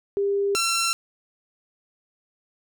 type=tone pair in turn; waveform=sine / 10% pulse; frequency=400 / 1353.2 Hz; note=G4 / E6; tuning=+35 / +45 cents; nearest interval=octave + major sixth; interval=2110 cents; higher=second; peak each=-20 / -13 dBFS; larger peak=second; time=0.17-0.55 / 0.55-0.93 s; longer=neither; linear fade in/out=0 ms; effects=none